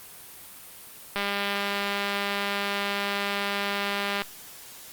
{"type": "click train", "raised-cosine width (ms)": 0.3, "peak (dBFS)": -12, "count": 616, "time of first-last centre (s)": [1.16, 4.22], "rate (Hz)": 201, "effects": ["white hiss -45 dBFS RMS until 4.92 s", "Opus 32 kbps"]}